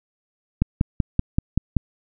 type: click train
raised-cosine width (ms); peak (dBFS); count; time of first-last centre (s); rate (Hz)
5; -5; 7; 0.62-1.767; 5.23
effects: none